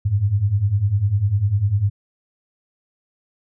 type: beating tone pair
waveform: sine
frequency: 94.6 / 104.6 Hz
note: F#2 / G#2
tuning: +39 / +13 cents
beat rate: 10 Hz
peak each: -21 / -17 dBFS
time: 0.05-1.9 s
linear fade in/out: 10 ms
effects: none